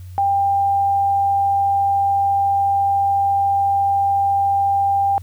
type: tone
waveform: sine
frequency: 795 Hz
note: G5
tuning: 24 cents sharp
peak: -14 dBFS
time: 0.18-5.18 s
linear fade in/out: 0 ms
effects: added 91 Hz sine -32 dBFS peak until 5.22 s + white hiss -54 dBFS RMS until 5.22 s